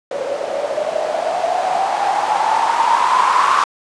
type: noise with low-pass filter sweep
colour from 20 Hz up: violet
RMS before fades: -17 dBFS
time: 0.11-3.64 s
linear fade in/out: 2 ms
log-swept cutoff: 530 to 1100 Hz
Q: 9.4
effects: resampled to 22050 Hz